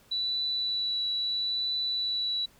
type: tone with vibrato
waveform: sine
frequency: 3951 Hz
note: B7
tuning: in tune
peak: -27 dBFS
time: 0.11-2.46 s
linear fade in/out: 10 ms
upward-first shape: triangle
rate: 0.76 Hz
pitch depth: 11 cents each way
effects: pink hiss -60 dBFS RMS until 2.59 s